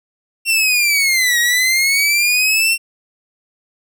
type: linear two-way sweep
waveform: sawtooth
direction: down then up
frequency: 2734 to 1882 to 2734 Hz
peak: -9 dBFS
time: 0.45-2.78 s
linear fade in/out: 50 ms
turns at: 1.39 s
effects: none